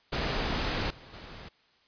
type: noise with level steps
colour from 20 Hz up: pink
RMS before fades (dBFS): -30 / -50 / -45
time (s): 0.12-1.49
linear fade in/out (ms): 10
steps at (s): 0.9 / 1.13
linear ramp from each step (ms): 5
effects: white hiss -65 dBFS RMS until 1.87 s + resampled to 11025 Hz